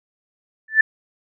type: tone with exponential growth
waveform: sine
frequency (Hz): 1760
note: A6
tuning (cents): 0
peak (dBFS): -5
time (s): 0.68-0.81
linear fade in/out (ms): 5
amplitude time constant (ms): 27
effects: none